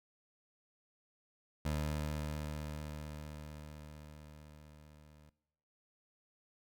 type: tone with level ramp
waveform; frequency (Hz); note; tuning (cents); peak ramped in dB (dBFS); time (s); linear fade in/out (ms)
20% pulse; 75.6; D#2; -49; -28 to -54; 1.65-5.3; 5
effects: noise-tail reverb RT60 0.8 s tail -19 dB re dry